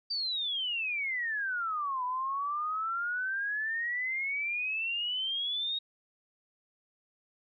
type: exponential two-way sweep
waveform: sine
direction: down then up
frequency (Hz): 4699 to 987.8 to 3775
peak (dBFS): -30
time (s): 0.1-5.79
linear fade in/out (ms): 10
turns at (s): 2.04
effects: none